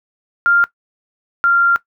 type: tone pair in turn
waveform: sine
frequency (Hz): 1396.9 / 1387.3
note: F6 / F6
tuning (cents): 0 / -12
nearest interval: unison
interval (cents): 12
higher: first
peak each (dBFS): -9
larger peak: neither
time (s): 0.46-0.64 / 1.44-1.76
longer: second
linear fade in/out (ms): 0
effects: noise-tail reverb RT60 0.1 s tail -18 dB re dry